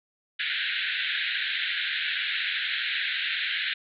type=band-pass noise; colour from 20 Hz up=pink; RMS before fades=-29 dBFS; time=0.39-3.74 s; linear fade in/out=10 ms; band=1500 to 4000 Hz; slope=96 dB/octave; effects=none